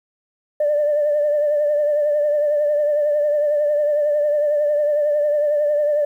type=tone with vibrato; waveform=sine; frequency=592 Hz; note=D5; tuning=14 cents sharp; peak=-14 dBFS; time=0.6-6.05 s; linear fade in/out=5 ms; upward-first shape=triangle; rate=11 Hz; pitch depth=48 cents each way; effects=tanh soft clip ceiling -11 dBFS + 9-bit